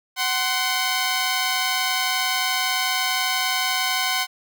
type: tone pair together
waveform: 10% pulse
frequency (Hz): 749 / 1042.3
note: F#5 / C6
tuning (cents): +21 / -7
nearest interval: tritone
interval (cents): 572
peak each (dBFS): -15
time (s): 0.16-4.27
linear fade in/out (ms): 50
effects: none